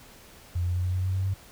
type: tone with pitch steps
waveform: sine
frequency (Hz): 87.31 / 88.53 / 89.76 / 91.02 / 92.29 / 93.58 / 94.88 / 96.21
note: F2 / F2 / F2 / F#2 / F#2 / F#2 / F#2 / G2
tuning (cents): 0 / +24 / +48 / -28 / -4 / +20 / +44 / -32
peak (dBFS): -24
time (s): 0.55-1.342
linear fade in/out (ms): 10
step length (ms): 99
effects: pink hiss -51 dBFS RMS until 1.51 s